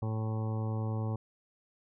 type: harmonic tone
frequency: 110 Hz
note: A2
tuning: in tune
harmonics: 1 / 2 / 3 / 4 / 5 / 7 / 8 / 9 / 10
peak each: -31 / -40 / -45 / -45 / -46 / -48 / -50 / -52 / -52 dBFS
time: 0.02-1.16 s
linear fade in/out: 5 ms
effects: none